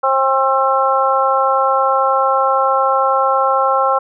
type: harmonic tone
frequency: 267.1 Hz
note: C4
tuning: 36 cents sharp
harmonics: 2 / 3 / 4 / 5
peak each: -17 / -17 / -17 / -17 dBFS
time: 0.03-3.99 s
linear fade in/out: 10 ms
effects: none